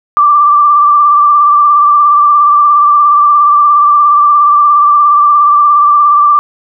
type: tone with vibrato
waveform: sine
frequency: 1174.7 Hz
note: D6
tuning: in tune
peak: -3 dBFS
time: 0.17-6.39 s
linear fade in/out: 0 ms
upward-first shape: sine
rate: 17 Hz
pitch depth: 31 cents each way
effects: none